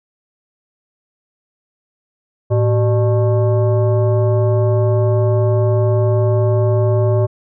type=tone with frequency modulation; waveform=sine; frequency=110 Hz; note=A2; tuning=in tune; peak=-11 dBFS; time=2.5-7.27 s; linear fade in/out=20 ms; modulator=491 Hz; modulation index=0.85; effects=none